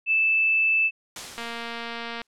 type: tone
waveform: sine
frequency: 2634 Hz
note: E7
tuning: 2 cents flat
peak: -18 dBFS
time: 0.06-0.91 s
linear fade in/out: 50 ms
type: noise with exponential decay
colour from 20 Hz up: white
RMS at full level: -33 dBFS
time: 1.16-2.27 s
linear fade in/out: 2 ms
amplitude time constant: 240 ms
type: click train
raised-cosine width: 0.3 ms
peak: -18 dBFS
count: 196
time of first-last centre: 1.38-2.217 s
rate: 233 Hz
effects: low-pass 8000 Hz 12 dB/octave